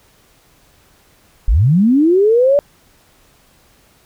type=linear sweep; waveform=sine; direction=up; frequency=36.71 to 585 Hz; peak=-8 dBFS; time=1.48-2.59 s; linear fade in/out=0 ms; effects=pink hiss -52 dBFS RMS until 4.05 s